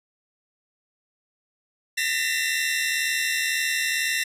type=tone cluster; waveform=sawtooth; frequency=1790 / 1872 / 2011 / 2711 Hz; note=A6 / A#6 / B6 / E7; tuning=+29 / +7 / +31 / +48 cents; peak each=-25 dBFS; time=1.97-4.24 s; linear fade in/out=10 ms; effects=resampled to 32000 Hz